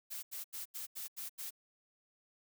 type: noise bursts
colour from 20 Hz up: blue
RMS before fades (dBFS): -43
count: 7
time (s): 0.1-1.508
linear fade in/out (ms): 20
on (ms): 130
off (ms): 83
effects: none

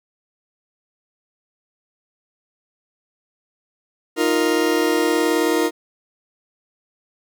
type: chord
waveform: 40% pulse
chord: Eb suspended second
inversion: none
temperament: just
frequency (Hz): 311.1 / 350 / 466.7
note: Eb4 / F4 / Bb4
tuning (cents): 0 / +4 / +2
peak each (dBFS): -20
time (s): 4.16-5.71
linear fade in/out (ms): 50
effects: none

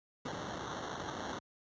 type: noise with sample-and-hold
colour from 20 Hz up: blue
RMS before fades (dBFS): -41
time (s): 0.25-1.39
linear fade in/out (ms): 5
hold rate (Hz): 2450
effects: high-pass 80 Hz 12 dB/octave + resampled to 16000 Hz

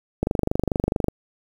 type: click train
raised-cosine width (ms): 2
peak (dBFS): -7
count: 22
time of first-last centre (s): 0.23-1.084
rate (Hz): 24.6
effects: 7-bit

